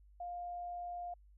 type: tone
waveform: sine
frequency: 704 Hz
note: F5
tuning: 14 cents sharp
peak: -40 dBFS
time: 0.2-1.14 s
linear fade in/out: 5 ms
effects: added 50 Hz sine -59 dBFS peak until 1.37 s